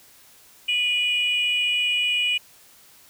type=tone pair together; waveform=sine; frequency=2459 / 2924 Hz; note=D#7 / F#7; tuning=-21 / -21 cents; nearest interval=minor third; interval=300 cents; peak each=-21 dBFS; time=0.68-2.38 s; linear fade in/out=10 ms; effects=tanh soft clip ceiling -15 dBFS + white hiss -52 dBFS RMS until 3.09 s